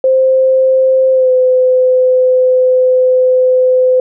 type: tone with pitch glide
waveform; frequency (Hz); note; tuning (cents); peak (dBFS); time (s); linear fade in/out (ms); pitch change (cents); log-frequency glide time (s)
sine; 523.3 to 509.9; C5 to C5; 0 to -45; -6; 0.04-4; 2; -45; 1.12-1.31
effects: none